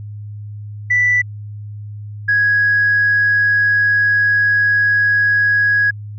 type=tone pair in turn; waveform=sine; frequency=1975.5 / 1661.2 Hz; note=B6 / G#6; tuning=0 / 0 cents; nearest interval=minor third; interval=300 cents; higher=first; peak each=-10 dBFS; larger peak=neither; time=0.9-1.22 / 2.28-5.91 s; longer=second; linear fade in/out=10 ms; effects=tanh soft clip ceiling -6 dBFS + added 104 Hz sine -27 dBFS peak until 6.18 s